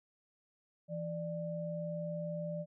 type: tone pair together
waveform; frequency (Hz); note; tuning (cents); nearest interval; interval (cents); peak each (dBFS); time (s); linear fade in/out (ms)
sine; 166.4 / 593; E3 / D5; +17 / +17; octave + minor seventh; 2200; -39 / -39; 0.88-2.66; 50
effects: none